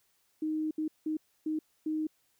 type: tone bursts at uneven times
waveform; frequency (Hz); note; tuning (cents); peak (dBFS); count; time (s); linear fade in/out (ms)
sine; 311.1; D#4; 0; -29; 5; 0.42-0.71 / 0.78-0.88 / 1.06-1.17 / 1.46-1.59 / 1.86-2.07; 5
effects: white hiss -72 dBFS RMS until 2.39 s